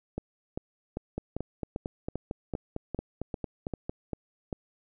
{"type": "two click trains", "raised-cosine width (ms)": 2, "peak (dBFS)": [-19, -19], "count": [13, 12], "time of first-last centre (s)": [[1.18, 3.895], [0.18, 4.528]], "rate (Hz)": [4.42, 2.53], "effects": []}